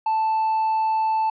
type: tone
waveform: triangle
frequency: 880 Hz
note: A5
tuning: in tune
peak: -16 dBFS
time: 0.06-1.3 s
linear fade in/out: 5 ms
effects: tanh soft clip ceiling -13 dBFS + resampled to 11025 Hz